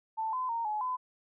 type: tone with pitch steps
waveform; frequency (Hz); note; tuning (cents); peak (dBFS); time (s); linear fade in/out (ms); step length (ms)
sine; 885 / 1019 / 924 / 849 / 1012; A5 / C6 / A#5 / G#5 / B5; +10 / -46 / -16 / +38 / +42; -30; 0.17-0.97; 20; 160
effects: none